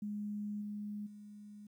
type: tone with level steps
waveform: sine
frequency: 207.7 Hz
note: G#3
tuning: in tune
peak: -37 / -39 / -49 dBFS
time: 0.02-1.67 s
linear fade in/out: 5 ms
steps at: 0.61 / 1.06 s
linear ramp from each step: 10 ms
effects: 12-bit